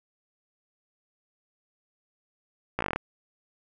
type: slowing click train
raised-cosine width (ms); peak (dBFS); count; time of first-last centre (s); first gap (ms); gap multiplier
0.5; -12; 9; 2.79-2.96; 16; 1.08
effects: none